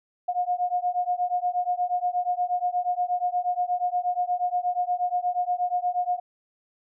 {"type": "beating tone pair", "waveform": "sine", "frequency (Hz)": [713, 721.4], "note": ["F5", "F#5"], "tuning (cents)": [36, -44], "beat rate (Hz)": 8.4, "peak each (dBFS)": [-26, -26], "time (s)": [0.28, 6.2], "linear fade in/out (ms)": 10, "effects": []}